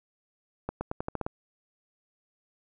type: accelerating click train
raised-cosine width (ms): 1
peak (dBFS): -17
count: 8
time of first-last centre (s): 0.69-1.265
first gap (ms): 120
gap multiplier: 0.87
effects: none